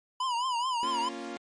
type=tone with vibrato; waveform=square; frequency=987.8 Hz; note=B5; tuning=in tune; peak=-28 dBFS; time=0.2-1.09 s; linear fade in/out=5 ms; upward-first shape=triangle; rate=4.7 Hz; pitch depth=130 cents each way
type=chord; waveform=sawtooth; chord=Bb minor; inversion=none; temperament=equal; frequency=233.1 / 277.2 / 349.2 Hz; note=Bb3 / Db4 / F4; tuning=0 / 0 / 0 cents; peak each=-38 / -37 / -36 dBFS; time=0.83-1.37 s; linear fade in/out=0 ms
effects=low-pass 7000 Hz 12 dB/octave + MP3 48 kbps